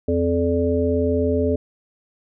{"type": "harmonic tone with a mistuned harmonic", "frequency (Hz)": 86.2, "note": "F2", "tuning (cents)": -22, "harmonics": [1, 3, 5, 7], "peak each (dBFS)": [-23, -22, -21, -25], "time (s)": [0.08, 1.56], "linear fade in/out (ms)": 5, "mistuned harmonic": 7, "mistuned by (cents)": -47, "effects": []}